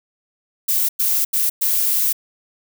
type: noise bursts at uneven times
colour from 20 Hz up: violet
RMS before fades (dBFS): -18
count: 4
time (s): 0.68-0.89 / 0.99-1.25 / 1.33-1.5 / 1.61-2.13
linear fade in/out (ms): 10
effects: none